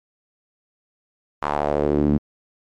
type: tone with band-pass filter sweep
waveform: sawtooth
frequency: 73.42 Hz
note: D2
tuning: in tune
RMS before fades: -20 dBFS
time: 1.42-2.18 s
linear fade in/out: 10 ms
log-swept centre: 1100 to 220 Hz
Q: 2.5
effects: MP3 64 kbps